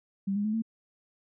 sine tone with pitch steps, 196 / 205 / 214.5 / 224.4 Hz, G3 / G#3 / A3 / A3, 0 / -22 / -44 / +34 cents, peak -26 dBFS, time 0.27-0.622 s, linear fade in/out 10 ms, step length 88 ms, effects none

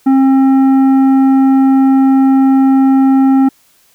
triangle tone with tanh clipping, 267.7 Hz, C4, 40 cents sharp, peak -7 dBFS, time 0.06-3.49 s, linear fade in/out 10 ms, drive 13 dB, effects white hiss -51 dBFS RMS until 3.94 s

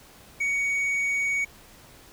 sine tone with tanh clipping, 2241 Hz, C#7, 18 cents sharp, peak -24 dBFS, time 0.4-1.45 s, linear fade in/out 10 ms, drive 5 dB, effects pink hiss -51 dBFS RMS until 2.12 s

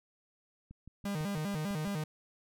click train, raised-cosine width 5 ms, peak -37 dBFS, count 8, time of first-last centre 0.71-1.875 s, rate 6.01 Hz
45% pulse tone with vibrato, 176 Hz, F3, 14 cents sharp, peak -33 dBFS, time 1.05-2.04 s, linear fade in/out 5 ms, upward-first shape square, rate 5 Hz, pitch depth 230 cents each way
effects none

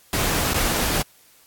pink noise with dropouts, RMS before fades -22 dBFS, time 0.13-1.02 s, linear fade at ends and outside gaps 1 ms, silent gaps 0.534-0.543 s, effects white hiss -54 dBFS RMS until 1.46 s + AAC 64 kbps

